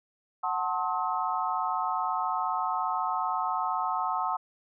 sine chord, F# diminished seventh, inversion none, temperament just, 740 / 888 / 1065.6 / 1278.7 Hz, F#5 / A5 / C6 / Eb6, 0 / +16 / +31 / +47 cents, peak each -32 dBFS, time 0.43-4.37 s, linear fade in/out 10 ms, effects none

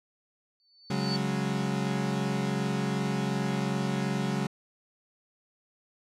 sine tone with exponential growth, 4505 Hz, C#8, 27 cents sharp, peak -29 dBFS, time 0.6-1.16 s, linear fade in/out 0 ms, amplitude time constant 120 ms
35% pulse chord, C# suspended fourth, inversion none, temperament equal, 138.59 / 185 / 207.7 Hz, C#3 / F#3 / G#3, 0 / 0 / 0 cents, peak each -30 dBFS, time 0.9-4.47 s, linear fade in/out 5 ms
effects low-pass 8000 Hz 12 dB/octave

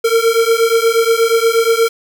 square beating tone pair, 453 / 461.4 Hz, A#4 / A#4, -50 / -18 cents, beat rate 8.4 Hz, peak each -14 dBFS, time 0.04-1.89 s, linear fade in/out 10 ms, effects none

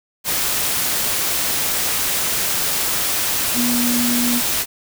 sine tone in noise, 241.4 Hz, B3, 39 cents flat, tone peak -18 dBFS, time 3.54-4.42 s, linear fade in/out 50 ms, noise white, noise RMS -20 dBFS, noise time 0.24-4.66 s, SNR -1 dB, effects none

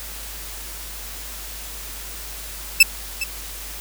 sawtooth tone with echo, 2637 Hz, E7, in tune, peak -3 dBFS, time 2.8-2.83 s, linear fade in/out 5 ms, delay 410 ms, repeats 1, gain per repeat -15 dB, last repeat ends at 3.24 s, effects added 50 Hz sine -37 dBFS peak until 3.8 s + white hiss -35 dBFS RMS until 3.8 s

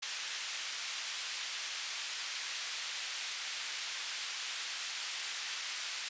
pink band-pass noise, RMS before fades -40 dBFS, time 0.02-6.09 s, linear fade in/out 10 ms, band 2200 to 6700 Hz, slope 12 dB/octave, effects resampled to 16000 Hz

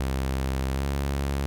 sawtooth tone with pitch glide, 66.4 to 69.3 Hz, C2 to C#2, +26 to 0 cents, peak -21 dBFS, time 0-1.46 s, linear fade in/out 0 ms, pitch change +74 cents, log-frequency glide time 0.72-0.84 s, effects none

